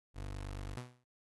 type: tone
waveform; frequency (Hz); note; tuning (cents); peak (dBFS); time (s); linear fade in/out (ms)
25% pulse; 49; G1; 0; -37; 0.14-0.78; 50
type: tone with exponential decay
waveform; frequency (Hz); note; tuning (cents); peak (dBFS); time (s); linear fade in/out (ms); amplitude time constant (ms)
sawtooth; 123.8; B2; +5; -34; 0.77-1.04; 0; 57
effects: noise-tail reverb RT60 0.1 s tail -23 dB re dry + AAC 32 kbps